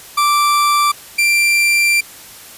40% pulse tone pair in turn, 1172 / 2362 Hz, D6 / D7, -4 / +9 cents, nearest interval octave, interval 1213 cents, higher second, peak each -10 dBFS, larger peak neither, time 0.17-0.92 / 1.18-2.01 s, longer second, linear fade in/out 10 ms, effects white hiss -37 dBFS RMS until 2.57 s + resampled to 32000 Hz

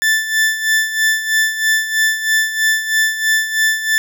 40% pulse tone with tremolo, 1760 Hz, A6, in tune, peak -10 dBFS, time 0.02-3.98 s, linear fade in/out 0 ms, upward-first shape sine, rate 3.1 Hz, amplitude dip 70%, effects none

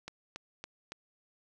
click train, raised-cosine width 0.2 ms, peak -24 dBFS, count 4, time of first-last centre 0.08-0.92 s, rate 3.57 Hz, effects none

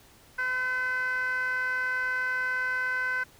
15% pulse tone with band-pass filter, 509 Hz, C5, 48 cents flat, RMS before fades -29 dBFS, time 0.38-3.24 s, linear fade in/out 10 ms, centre 1600 Hz, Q 4.9, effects pink hiss -56 dBFS RMS until 3.39 s

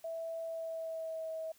sine tone with pitch glide, 657 to 642.4 Hz, E5 to E5, -6 to -45 cents, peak -37 dBFS, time 0.04-1.52 s, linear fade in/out 5 ms, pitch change -39 cents, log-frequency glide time 0.43-1.31 s, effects white hiss -65 dBFS RMS until 1.58 s

